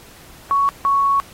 sine tone pair in turn, 1115 / 1110.9 Hz, C#6 / C#6, +10 / +3 cents, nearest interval unison, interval 7 cents, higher first, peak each -13 dBFS, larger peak neither, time 0.51-0.69 / 0.85-1.2 s, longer second, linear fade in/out 0 ms, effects pink hiss -44 dBFS RMS until 1.33 s + AAC 48 kbps

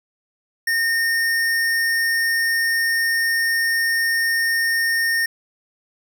square tone, 1832 Hz, A#6, 31 cents flat, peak -18 dBFS, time 0.67-5.26 s, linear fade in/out 5 ms, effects none

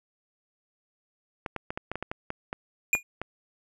clicks, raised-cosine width 0.5 ms, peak -17 dBFS, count 12, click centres 1.462 / 1.563 / 1.705 / 1.775 / 1.916 / 1.956 / 2.026 / 2.115 / 2.304 / 2.529 / 2.951 / 3.216 s
square tone with exponential decay, 2436 Hz, D#7, 37 cents flat, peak -17 dBFS, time 2.93-3.03 s, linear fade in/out 2 ms, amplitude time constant 20 ms
effects low-pass 12000 Hz 12 dB/octave

